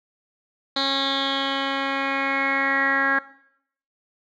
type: tone with low-pass filter sweep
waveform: 10% pulse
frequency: 273.2 Hz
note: C#4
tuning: 25 cents flat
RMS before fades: -23 dBFS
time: 0.76-3.19 s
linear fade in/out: 5 ms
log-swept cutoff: 4000 to 1700 Hz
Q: 7.6
effects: noise-tail reverb RT60 0.7 s tail -18 dB re dry